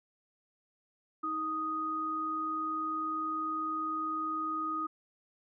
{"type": "tone pair together", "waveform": "sine", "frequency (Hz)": [315.1, 1244.5], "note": ["D#4", "D#6"], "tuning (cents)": [22, 0], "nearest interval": "2 octaves", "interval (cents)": 2378, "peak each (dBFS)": [-39, -32], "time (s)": [1.23, 4.87], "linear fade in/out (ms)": 10, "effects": []}